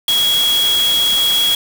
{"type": "tone in noise", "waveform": "sine", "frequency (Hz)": 3322, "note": "G#7", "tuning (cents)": 0, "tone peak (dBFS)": -12, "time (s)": [0.08, 1.55], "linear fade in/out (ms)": 2, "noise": "white", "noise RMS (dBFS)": -22, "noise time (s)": [0.08, 1.55], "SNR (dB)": 7, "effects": []}